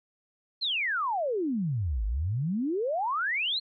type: exponential two-way sweep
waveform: sine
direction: down then up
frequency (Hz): 4321 to 49 to 4321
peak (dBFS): -26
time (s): 0.61-3.6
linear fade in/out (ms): 20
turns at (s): 2.05
effects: none